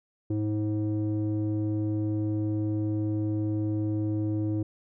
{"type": "tone with low-pass filter", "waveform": "square", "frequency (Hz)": 106.3, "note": "G#2", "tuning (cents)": 41, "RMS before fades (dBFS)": -28, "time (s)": [0.3, 4.63], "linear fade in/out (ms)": 5, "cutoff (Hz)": 380, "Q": 8.3, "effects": []}